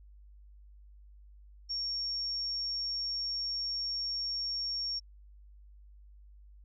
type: tone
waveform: sine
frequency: 5520 Hz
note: F8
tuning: 21 cents flat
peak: -32 dBFS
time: 1.69-5 s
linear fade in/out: 20 ms
effects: added 50 Hz sine -52 dBFS peak until 6.64 s